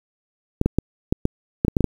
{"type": "clicks", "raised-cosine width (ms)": 3, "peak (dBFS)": -4, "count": 10, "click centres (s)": [0.614, 0.66, 0.786, 1.125, 1.254, 1.649, 1.682, 1.768, 1.807, 1.843], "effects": ["7-bit"]}